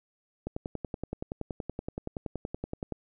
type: click train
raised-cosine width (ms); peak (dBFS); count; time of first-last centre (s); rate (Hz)
2; -20; 27; 0.47-2.923; 10.6
effects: none